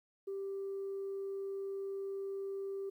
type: tone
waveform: sine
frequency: 392 Hz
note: G4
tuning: in tune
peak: -36 dBFS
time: 0.27-2.9 s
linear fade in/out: 10 ms
effects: tanh soft clip ceiling -34 dBFS + 12-bit